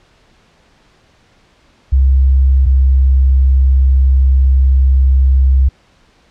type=tone pair in turn; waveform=sine; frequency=66.4 / 66.09 Hz; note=C2 / C2; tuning=+26 / +18 cents; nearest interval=unison; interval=8 cents; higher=first; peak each=-6 dBFS; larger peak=neither; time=1.92-2.66 / 2.66-5.69 s; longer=second; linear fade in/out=10 ms; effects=pink hiss -51 dBFS RMS until 6.3 s + low-pass 5000 Hz 12 dB/octave